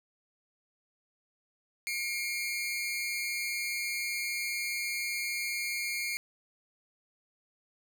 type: tone pair together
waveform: sawtooth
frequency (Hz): 2155 / 2362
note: C#7 / D7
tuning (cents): -49 / +9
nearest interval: major second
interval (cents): 158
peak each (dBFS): -30 / -33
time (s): 1.87-6.17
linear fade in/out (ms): 0
effects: none